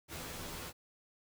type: noise with comb filter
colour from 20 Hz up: pink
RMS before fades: -44 dBFS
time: 0.08-0.73 s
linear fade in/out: 50 ms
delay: 12 ms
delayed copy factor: +0.95
effects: none